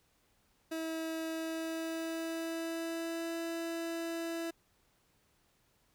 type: tone with pitch glide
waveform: 30% pulse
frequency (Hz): 323.1 to 332.6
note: E4 to E4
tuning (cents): -35 to +16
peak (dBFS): -33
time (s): 0.71-4.51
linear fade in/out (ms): 10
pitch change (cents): +51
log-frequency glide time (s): 1.3-3.36
effects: pink hiss -72 dBFS RMS until 5.94 s